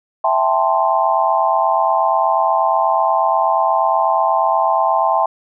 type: chord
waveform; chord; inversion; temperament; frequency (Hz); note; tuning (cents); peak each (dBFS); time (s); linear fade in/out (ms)
sine; A minor seventh; second; equal with one note detuned; 659.3 / 791.7 / 880 / 1046.5; E5 / G5 / A5 / C6; 0 / +17 / 0 / 0; -18; 0.24-5.26; 5
effects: none